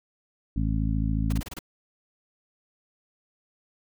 harmonic tone, 54.1 Hz, A1, 29 cents flat, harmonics 1 / 2 / 3 / 4 / 5, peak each -26 / -29 / -31 / -32 / -33 dBFS, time 0.56-1.41 s, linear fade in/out 5 ms
pink noise bursts, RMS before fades -37 dBFS, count 6, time 1.3-1.591 s, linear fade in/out 5 ms, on 26 ms, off 27 ms
effects none

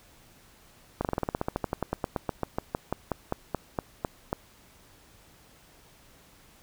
slowing click train, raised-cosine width 1 ms, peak -13 dBFS, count 28, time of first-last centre 1.01-4.329 s, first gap 38 ms, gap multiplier 1.08, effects pink hiss -57 dBFS RMS until 6.62 s

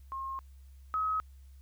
sine tone pair in turn, 1072 / 1274.8 Hz, C6 / D#6, +42 / +42 cents, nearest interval minor third, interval 300 cents, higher second, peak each -35 / -28 dBFS, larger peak second, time 0.12-0.39 / 0.94-1.2 s, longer first, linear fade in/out 0 ms, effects added 67 Hz sine -50 dBFS peak until 1.61 s + white hiss -71 dBFS RMS until 1.61 s

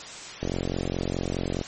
click train, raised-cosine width 2 ms, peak -14 dBFS, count 54, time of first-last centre 0.43-1.613 s, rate 44.8 Hz, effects white hiss -39 dBFS RMS until 1.67 s + MP3 32 kbps

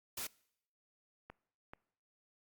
white noise, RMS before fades -41 dBFS, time 0.17-0.27 s, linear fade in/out 5 ms
clicks, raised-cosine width 0.5 ms, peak -33 dBFS, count 2, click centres 1.3 / 1.735 s
effects noise-tail reverb RT60 0.7 s tail -23 dB re dry + Opus 48 kbps

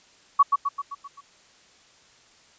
sine tone with echo, 1125 Hz, C#6, 25 cents sharp, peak -11 dBFS, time 0.39-0.43 s, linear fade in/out 10 ms, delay 130 ms, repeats 6, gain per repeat -5 dB, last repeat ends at 1.21 s, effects white hiss -56 dBFS RMS until 2.58 s + resampled to 16000 Hz

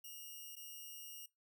5% pulse tone with dropouts, 2850 Hz, F7, 34 cents sharp, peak -40 dBFS, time 0.04-1.26 s, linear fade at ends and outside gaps 5 ms, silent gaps 0.555-0.565 s, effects noise-tail reverb RT60 0.2 s tail -21 dB re dry

